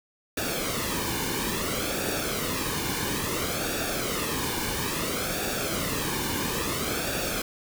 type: noise with flanger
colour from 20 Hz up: pink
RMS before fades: -29 dBFS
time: 0.37-7.42 s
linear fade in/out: 5 ms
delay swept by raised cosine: 0.97 to 1.55 ms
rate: 0.59 Hz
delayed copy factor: -0.65
effects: none